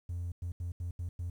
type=tone bursts at uneven times; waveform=triangle; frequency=87.31 Hz; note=F2; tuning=in tune; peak=-31 dBFS; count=6; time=0.09-0.32 / 0.42-0.52 / 0.6-0.72 / 0.8-0.91 / 0.99-1.09 / 1.19-1.3 s; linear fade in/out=5 ms; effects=tanh soft clip ceiling -30 dBFS + 11-bit